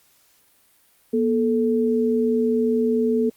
sine tone pair together, 239.7 / 437.6 Hz, A#3 / A4, +48 / -9 cents, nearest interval minor seventh, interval 1043 cents, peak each -20 dBFS, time 1.13-3.3 s, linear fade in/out 10 ms, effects white hiss -59 dBFS RMS until 3.36 s + Opus 48 kbps

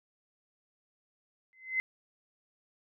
sine tone with exponential growth, 2054 Hz, C7, 33 cents flat, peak -24 dBFS, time 1.53-1.8 s, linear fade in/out 0 ms, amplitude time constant 58 ms, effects none

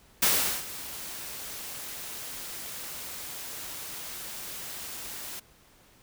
white noise with ADSR envelope, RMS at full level -22 dBFS, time 0.22-5.4 s, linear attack 8 ms, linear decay 400 ms, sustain -17 dB, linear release 11 ms, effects pink hiss -59 dBFS RMS until 6.02 s

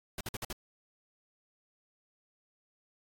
pink noise bursts, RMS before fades -38 dBFS, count 5, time 0.18-0.528 s, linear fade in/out 2 ms, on 28 ms, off 52 ms, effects AAC 64 kbps

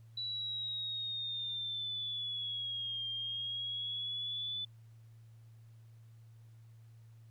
sine linear two-way sweep, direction down then up, 3951 to 3197 to 3498 Hz, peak -36 dBFS, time 0.17-4.65 s, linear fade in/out 5 ms, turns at 3.08 s, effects added 113 Hz sine -54 dBFS peak until 7.3 s + pink hiss -74 dBFS RMS until 7.3 s

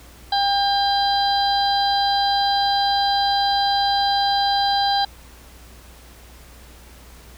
harmonic tone, 800 Hz, G5, 35 cents sharp, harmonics 1 / 2 / 4 / 5 / 6, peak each -18 / -29 / -28 / -24 / -28 dBFS, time 0.32-5.05 s, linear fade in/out 5 ms, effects added 60 Hz sine -44 dBFS peak until 7.37 s + pink hiss -47 dBFS RMS until 7.37 s

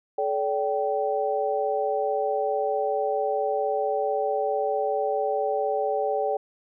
sine tone cluster, 430.5 / 575 / 777 Hz, A4 / D5 / G5, -38 / -37 / -16 cents, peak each -27 dBFS, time 0.18-6.37 s, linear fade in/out 5 ms, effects none

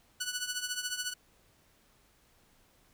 10% pulse tone with tremolo, 1480 Hz, F#6, in tune, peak -22 dBFS, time 0.2-1.14 s, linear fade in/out 10 ms, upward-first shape triangle, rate 14 Hz, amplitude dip 80%, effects pink hiss -66 dBFS RMS until 2.93 s

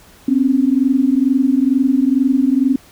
sine tone pair together, 255 / 277.2 Hz, C4 / C#4, -44 / 0 cents, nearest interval minor second, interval 144 cents, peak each -14 dBFS, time 0.28-2.76 s, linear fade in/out 5 ms, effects pink hiss -46 dBFS RMS until 2.91 s

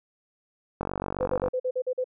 click train, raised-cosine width 1 ms, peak -15 dBFS, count 33, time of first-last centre 0.81-1.482 s, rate 47.6 Hz
sine tone bursts, 508 Hz, B4, 49 cents sharp, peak -24 dBFS, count 8, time 1.2-2.043 s, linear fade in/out 10 ms, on 66 ms, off 45 ms
effects none

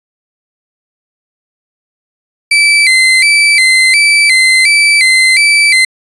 35% pulse tone with vibrato, 2186 Hz, C#7, 25 cents flat, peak -3 dBFS, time 2.51-5.85 s, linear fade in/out 5 ms, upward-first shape square, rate 1.4 Hz, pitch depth 100 cents each way, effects resampled to 24000 Hz

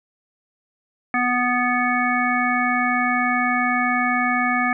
harmonic tone, 246.9 Hz, B3, in tune, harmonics 1 / 3 / 5 / 7 / 9, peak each -24 / -24 / -24 / -24 / -24 dBFS, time 1.14-4.73 s, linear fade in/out 2 ms, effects none

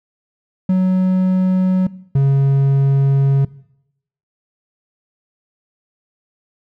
triangle tone pair in turn, 185.8 / 137.59 Hz, F#3 / C#3, +7 / -13 cents, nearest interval perfect fourth, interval 520 cents, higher first, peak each -9 / -8 dBFS, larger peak second, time 0.69-1.87 / 2.15-3.45 s, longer second, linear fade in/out 5 ms, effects noise-tail reverb RT60 0.8 s tail -20 dB re dry

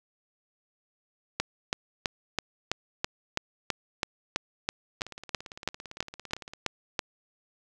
two click trains, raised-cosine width 0.2 ms, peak -9 / -24 dBFS, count 18 / 28, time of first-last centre 1.4-6.992 / 5.01-6.535 s, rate 3.04 / 17.7 Hz, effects none

